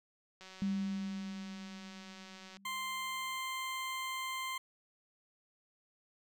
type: click train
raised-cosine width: 0.2 ms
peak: -35 dBFS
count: 407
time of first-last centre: 0.41-2.57 s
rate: 188 Hz
type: tone with exponential decay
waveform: sine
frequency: 196.6 Hz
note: G3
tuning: 5 cents sharp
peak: -30 dBFS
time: 0.62-3.38 s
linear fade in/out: 0 ms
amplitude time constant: 600 ms
type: tone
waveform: 20% pulse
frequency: 1046.5 Hz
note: C6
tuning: in tune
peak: -32 dBFS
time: 2.65-4.58 s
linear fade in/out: 5 ms
effects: none